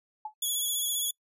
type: tone with exponential decay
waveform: sine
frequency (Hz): 857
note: A5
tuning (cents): -46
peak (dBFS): -30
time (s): 0.25-0.34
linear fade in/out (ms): 5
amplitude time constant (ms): 19
type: tone with vibrato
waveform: 5% pulse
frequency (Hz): 3379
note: G#7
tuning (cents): +29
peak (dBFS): -20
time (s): 0.42-1.11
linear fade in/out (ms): 5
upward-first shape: sine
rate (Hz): 15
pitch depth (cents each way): 34
effects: noise-tail reverb RT60 0.1 s tail -26 dB re dry + resampled to 32000 Hz